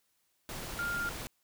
sine tone in noise, 1403 Hz, F6, 8 cents sharp, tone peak -32 dBFS, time 0.79-1.09 s, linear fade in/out 0 ms, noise pink, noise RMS -41 dBFS, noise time 0.49-1.27 s, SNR +6 dB, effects white hiss -75 dBFS RMS until 1.43 s

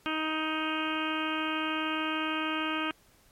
harmonic tone, 313.3 Hz, D#4, 12 cents sharp, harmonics 1 / 2 / 3 / 4 / 5 / 6 / 7 / 8 / 9 / 10, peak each -33 / -41 / -39 / -35 / -37 / -47 / -42 / -38 / -39 / -41 dBFS, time 0.06-2.91 s, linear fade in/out 0 ms, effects pink hiss -62 dBFS RMS until 3.31 s + MP3 64 kbps

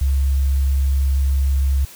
sine tone, 68.1 Hz, C#2, 30 cents flat, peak -14 dBFS, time 0.01-1.85 s, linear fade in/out 5 ms, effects white hiss -41 dBFS RMS until 1.95 s

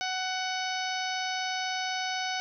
harmonic tone, 746 Hz, F#5, 14 cents sharp, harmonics 1 / 2 / 3 / 4 / 5 / 6 / 7 / 8, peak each -33 / -36 / -38 / -39 / -40 / -41 / -41 / -42 dBFS, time 0.01-2.4 s, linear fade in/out 0 ms, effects none

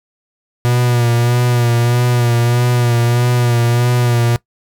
45% pulse tone with vibrato, 120.6 Hz, B2, 41 cents flat, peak -11 dBFS, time 0.65-4.36 s, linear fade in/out 0 ms, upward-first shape sine, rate 1.6 Hz, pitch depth 35 cents each way, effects noise-tail reverb RT60 0.1 s tail -20 dB re dry

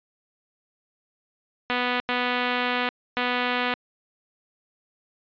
5% pulse tone bursts at uneven times, 246.9 Hz, B3, in tune, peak -11 dBFS, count 3, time 1.7-2 / 2.09-2.89 / 3.17-3.74 s, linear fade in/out 0 ms, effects resampled to 11025 Hz

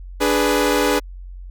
sawtooth chord, G# diminished, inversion second, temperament equal with one note detuned, 292.5 / 415.3 / 493.9 Hz, D4 / G#4 / B4, -7 / 0 / 0 cents, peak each -16 dBFS, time 0.2-1 s, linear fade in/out 20 ms, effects added 45 Hz sine -32 dBFS peak until 1.5 s

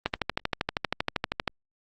click train, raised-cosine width 0.3 ms, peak -9 dBFS, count 19, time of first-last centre 0.06-1.477 s, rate 12.7 Hz, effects Opus 24 kbps

